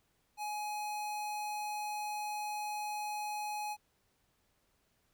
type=tone; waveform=square; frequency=840 Hz; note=G#5; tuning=19 cents sharp; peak=-37 dBFS; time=0.37-3.77 s; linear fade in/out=50 ms; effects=pink hiss -75 dBFS RMS until 5.13 s